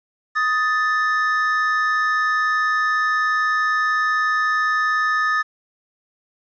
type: tone pair together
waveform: triangle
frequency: 1250.6 / 1761 Hz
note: D#6 / A6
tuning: +8 / +1 cents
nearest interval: tritone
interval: 593 cents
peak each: -18 dBFS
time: 0.35-5.43 s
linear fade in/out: 20 ms
effects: resampled to 16000 Hz + 9-bit